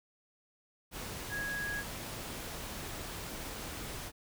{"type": "tone in noise", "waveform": "sine", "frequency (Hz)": 1656, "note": "G#6", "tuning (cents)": -5, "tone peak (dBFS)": -35, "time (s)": [1.29, 1.84], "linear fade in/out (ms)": 50, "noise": "pink", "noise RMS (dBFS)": -42, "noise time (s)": [0.91, 4.12], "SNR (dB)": 4, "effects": []}